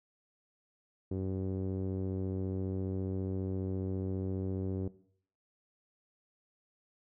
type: tone with low-pass filter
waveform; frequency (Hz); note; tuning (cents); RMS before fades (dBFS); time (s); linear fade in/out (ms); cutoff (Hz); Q
sawtooth; 94.7; F#2; +41; -35; 1.11-4.88; 5; 380; 2.5
effects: noise-tail reverb RT60 0.6 s tail -18 dB re dry